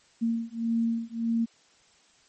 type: beating tone pair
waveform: sine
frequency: 228.9 / 230.6 Hz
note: A#3 / A#3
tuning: -31 / -19 cents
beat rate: 1.7 Hz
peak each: -28 dBFS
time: 0.21-1.46 s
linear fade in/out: 20 ms
effects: white hiss -61 dBFS RMS until 2.28 s + MP3 32 kbps